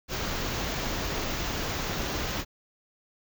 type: band-stop noise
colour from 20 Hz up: pink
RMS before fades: -31 dBFS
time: 0.08-2.45 s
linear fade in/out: 50 ms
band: 7100 to 14000 Hz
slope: 96 dB/octave
effects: none